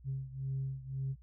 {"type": "beating tone pair", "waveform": "sine", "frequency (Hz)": [133.6, 135.5], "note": ["C3", "C#3"], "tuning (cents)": [36, -39], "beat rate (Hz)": 1.9, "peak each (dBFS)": [-36, -39], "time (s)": [0.04, 1.16], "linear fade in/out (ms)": 50, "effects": ["tanh soft clip ceiling -29 dBFS", "added 60 Hz sine -54 dBFS peak until 1.22 s"]}